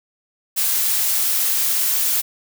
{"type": "noise", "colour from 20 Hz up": "blue", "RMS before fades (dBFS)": -19, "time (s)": [0.56, 2.22], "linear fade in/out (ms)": 20, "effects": []}